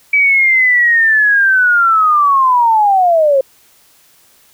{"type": "linear sweep", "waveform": "sine", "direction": "down", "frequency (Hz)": [2300, 523.3], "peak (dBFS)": -7, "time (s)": [0.13, 3.41], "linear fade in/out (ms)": 5, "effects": ["white hiss -49 dBFS RMS until 4.53 s"]}